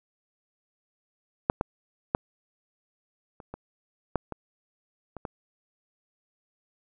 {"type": "clicks", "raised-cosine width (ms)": 1, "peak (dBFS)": [-6, -11, -8, -30, -23, -10, -20, -24, -19], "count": 9, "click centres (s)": [1.499, 1.611, 2.149, 3.402, 3.54, 4.157, 4.323, 5.167, 5.252], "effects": []}